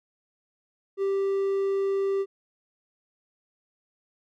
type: tone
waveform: triangle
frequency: 392 Hz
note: G4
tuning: in tune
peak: -21 dBFS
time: 0.97-2.26 s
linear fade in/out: 50 ms
effects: none